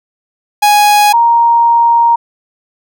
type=tone pair in turn; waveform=45% pulse / sine; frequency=830.6 / 934.8 Hz; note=G#5 / A#5; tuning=0 / +5 cents; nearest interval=major second; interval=205 cents; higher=second; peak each=-5 dBFS; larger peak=neither; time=0.62-1.13 / 1.13-2.16 s; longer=second; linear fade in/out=10 ms; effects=none